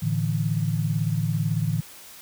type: chord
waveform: sine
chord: A suspended fourth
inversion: none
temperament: equal with one note detuned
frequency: 110.7 / 146.83 / 164.81 Hz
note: A2 / D3 / E3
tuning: +11 / 0 / 0 cents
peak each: -26 dBFS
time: 0.02-1.81 s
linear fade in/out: 10 ms
effects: white hiss -45 dBFS RMS until 2.21 s